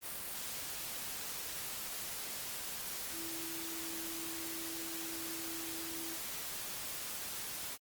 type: tone in noise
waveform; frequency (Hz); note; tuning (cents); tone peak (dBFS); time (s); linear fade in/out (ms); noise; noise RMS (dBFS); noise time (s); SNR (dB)
sine; 329.6; E4; 0; -46; 3.11-6.18; 50; white; -42; 0.01-7.78; -7
effects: Opus 32 kbps